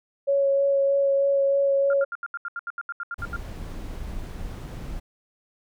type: tone with vibrato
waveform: sine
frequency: 554.4 Hz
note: C#5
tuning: in tune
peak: -18 dBFS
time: 0.27-2.05 s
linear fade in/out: 20 ms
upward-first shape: sine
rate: 3.2 Hz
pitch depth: 11 cents each way
type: tone bursts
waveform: sine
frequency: 1396.9 Hz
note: F6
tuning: in tune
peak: -28 dBFS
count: 14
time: 1.9-3.363 s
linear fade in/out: 2 ms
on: 33 ms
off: 77 ms
type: noise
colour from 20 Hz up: brown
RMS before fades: -34 dBFS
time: 3.18-5 s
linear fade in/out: 10 ms
effects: none